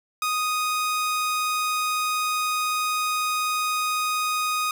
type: tone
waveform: sawtooth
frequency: 1244.5 Hz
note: D#6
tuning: in tune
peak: -19 dBFS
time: 0.22-4.71 s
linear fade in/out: 2 ms
effects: none